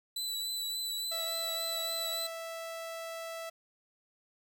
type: tone with vibrato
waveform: sawtooth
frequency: 3973 Hz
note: B7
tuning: 10 cents sharp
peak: -31 dBFS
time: 0.16-2.27 s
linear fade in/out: 5 ms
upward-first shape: triangle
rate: 3.5 Hz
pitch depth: 26 cents each way
type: tone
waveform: sawtooth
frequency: 659.3 Hz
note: E5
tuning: in tune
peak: -35 dBFS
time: 1.11-3.5 s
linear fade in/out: 10 ms
effects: 11-bit